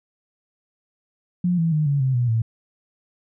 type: tone with pitch steps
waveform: sine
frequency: 177.7 / 164.85 / 152.92 / 141.86 / 131.6 / 122.08 / 113.24 Hz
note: F3 / E3 / D#3 / C#3 / C3 / B2 / A#2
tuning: +30 / 0 / -30 / +40 / +10 / -20 / -50 cents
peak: -17 dBFS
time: 1.44-2.42 s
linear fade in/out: 5 ms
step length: 140 ms
effects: none